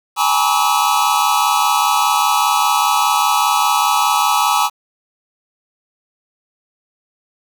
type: tone cluster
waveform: square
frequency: 816 / 881 / 978 / 1138 / 1283 Hz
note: G#5 / A5 / B5 / C#6 / E6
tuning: -31 / +2 / -17 / +45 / -47 cents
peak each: -20 dBFS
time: 0.16-4.7 s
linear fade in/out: 50 ms
effects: 7-bit